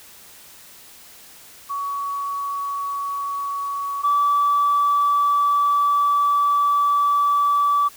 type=tone pair in turn; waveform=sine; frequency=1126 / 1153.7 Hz; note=C#6 / D6; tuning=+27 / -31 cents; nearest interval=unison; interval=42 cents; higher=second; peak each=-23 / -14 dBFS; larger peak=second; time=1.69-4.03 / 4.03-7.89 s; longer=second; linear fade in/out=20 ms; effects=tanh soft clip ceiling -11 dBFS + white hiss -45 dBFS RMS until 7.96 s